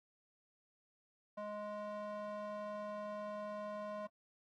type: tone with band-pass filter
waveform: square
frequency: 208.9 Hz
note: G#3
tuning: 10 cents sharp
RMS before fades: -44 dBFS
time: 1.37-4.07 s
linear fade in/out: 10 ms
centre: 800 Hz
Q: 5.3
effects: AAC 32 kbps